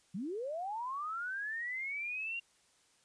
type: linear sweep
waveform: sine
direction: up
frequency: 163.9 to 2794 Hz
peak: -36 dBFS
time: 0.14-2.4 s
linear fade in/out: 10 ms
effects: white hiss -69 dBFS RMS until 3.04 s + resampled to 22050 Hz